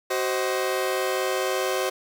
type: chord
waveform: sawtooth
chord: C diminished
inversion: second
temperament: just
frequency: 376.7 / 523.3 / 627.9 Hz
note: Gb4 / C5 / Eb5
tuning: +31 / 0 / +16 cents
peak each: -23 / -23 / -27 dBFS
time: 0.1-1.9 s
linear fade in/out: 10 ms
effects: none